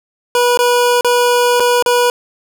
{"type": "tone with dropouts", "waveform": "25% pulse", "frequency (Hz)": 486.8, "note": "B4", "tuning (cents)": -25, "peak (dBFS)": -6, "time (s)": [0.35, 2.1], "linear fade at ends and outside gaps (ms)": 1, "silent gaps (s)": [[0.574, 0.59], [1.01, 1.046], [1.598, 1.603], [1.825, 1.861]], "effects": []}